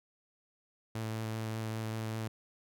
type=tone with vibrato; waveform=sawtooth; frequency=110.8 Hz; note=A2; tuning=13 cents sharp; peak=-31 dBFS; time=0.95-2.28 s; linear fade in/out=5 ms; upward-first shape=triangle; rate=5.1 Hz; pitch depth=14 cents each way; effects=none